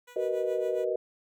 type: tone with tremolo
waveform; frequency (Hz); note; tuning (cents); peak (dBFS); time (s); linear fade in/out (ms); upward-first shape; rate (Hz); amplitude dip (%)
10% pulse; 490; B4; -14; -39; 0.07-0.85; 10; sine; 7.2; 75
type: chord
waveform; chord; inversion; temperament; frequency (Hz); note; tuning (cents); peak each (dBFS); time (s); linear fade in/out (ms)
sine; B major seventh; second; equal with one note detuned; 376.7 / 466.2 / 493.9 / 622.3; F#4 / A#4 / B4 / D#5; +31 / 0 / 0 / 0; -32; 0.16-0.96; 5
effects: none